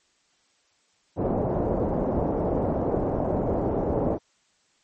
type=low-pass noise; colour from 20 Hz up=white; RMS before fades=-25 dBFS; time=1.16-4.19 s; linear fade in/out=50 ms; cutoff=650 Hz; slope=24 dB/octave; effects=white hiss -66 dBFS RMS until 4.83 s + MP3 32 kbps